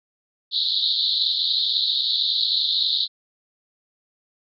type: band-pass noise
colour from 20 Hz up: pink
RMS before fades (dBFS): -22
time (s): 0.51-3.08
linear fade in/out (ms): 50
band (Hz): 3600 to 4300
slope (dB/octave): 96
effects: none